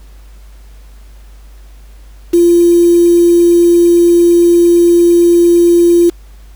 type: tone with quantisation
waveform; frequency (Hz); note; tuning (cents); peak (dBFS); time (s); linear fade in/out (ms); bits
sine; 344.6; F4; -23; -4; 2.33-6.1; 10; 4
effects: added 50 Hz sine -33 dBFS peak until 6.55 s + pink hiss -48 dBFS RMS until 6.55 s